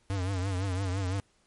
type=tone with vibrato; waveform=square; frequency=94.5 Hz; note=F#2; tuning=37 cents sharp; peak=-29 dBFS; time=0.1-1.2 s; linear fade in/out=0 ms; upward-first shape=triangle; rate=5.9 Hz; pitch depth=110 cents each way; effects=pink hiss -68 dBFS RMS until 1.46 s + MP3 48 kbps